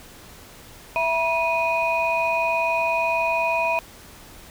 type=tone cluster; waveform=sine; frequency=663 / 964 / 2481 Hz; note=E5 / B5 / D#7; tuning=+10 / -42 / -6 cents; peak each=-23 dBFS; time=0.96-3.79 s; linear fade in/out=0 ms; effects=tanh soft clip ceiling -12 dBFS + pink hiss -45 dBFS RMS until 4.5 s